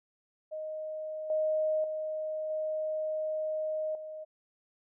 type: tone with level steps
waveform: sine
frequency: 622.3 Hz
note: D#5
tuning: in tune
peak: -35 / -26 / -32 / -30 / -39 dBFS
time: 0.51-4.25 s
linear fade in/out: 20 ms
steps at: 1.3 / 1.84 / 2.5 / 3.95 s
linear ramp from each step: 2 ms
effects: none